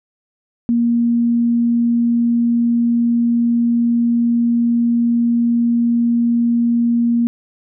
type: tone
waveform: sine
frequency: 235.6 Hz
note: A#3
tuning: 19 cents sharp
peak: -12 dBFS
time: 0.69-7.27 s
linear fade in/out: 0 ms
effects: none